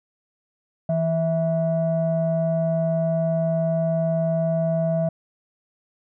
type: tone pair together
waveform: sine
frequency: 163.5 / 654 Hz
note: E3 / E5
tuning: -14 / -14 cents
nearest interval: 2 octaves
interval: 2400 cents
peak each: -21 dBFS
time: 0.89-5.09 s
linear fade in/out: 5 ms
effects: tanh soft clip ceiling -13 dBFS